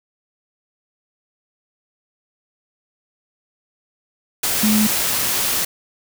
sine tone in noise, 213.9 Hz, A3, 49 cents flat, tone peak -14 dBFS, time 4.63-4.87 s, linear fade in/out 5 ms, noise white, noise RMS -20 dBFS, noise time 4.43-5.65 s, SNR +3 dB, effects none

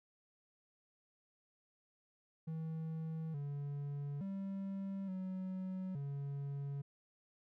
triangle tone with pitch steps, 160.6 / 142.9 / 194.9 / 186.9 / 140.6 Hz, E3 / D3 / G3 / F#3 / C#3, -45 / -47 / -10 / +18 / +25 cents, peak -37 dBFS, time 2.47-6.82 s, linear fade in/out 10 ms, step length 870 ms, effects none

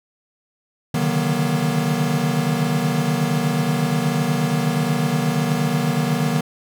square tone cluster, 136.1 / 149.2 / 157.5 / 188.3 / 239.2 Hz, C#3 / D3 / D#3 / F#3 / A#3, -31 / +28 / +21 / +31 / +45 cents, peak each -29 / -26 / -23 / -27 / -24 dBFS, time 0.94-6.41 s, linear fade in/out 5 ms, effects none

